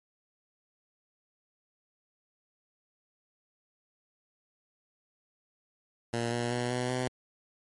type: tone with pitch steps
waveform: 10% pulse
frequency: 117.5 / 119.76 / 122.07 / 124.42 / 126.81 Hz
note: A#2 / A#2 / B2 / B2 / B2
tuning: +14 / +47 / -20 / +13 / +46 cents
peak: -21 dBFS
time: 6.13-7.08 s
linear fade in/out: 5 ms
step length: 190 ms
effects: MP3 48 kbps